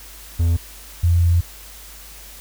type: tone pair in turn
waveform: triangle / sine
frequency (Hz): 84.2 / 86.02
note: E2 / F2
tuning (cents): +37 / -26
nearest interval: unison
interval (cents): 37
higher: second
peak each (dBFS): -12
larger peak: neither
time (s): 0.39-0.57 / 1.03-1.41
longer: second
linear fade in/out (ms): 10
effects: added 50 Hz sine -42 dBFS peak until 2.4 s + white hiss -41 dBFS RMS until 2.4 s